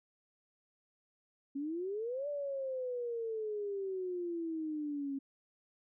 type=exponential two-way sweep; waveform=sine; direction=up then down; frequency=271.2 to 587 to 271.2 Hz; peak=-35 dBFS; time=1.55-5.19 s; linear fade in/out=10 ms; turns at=2.28 s; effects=none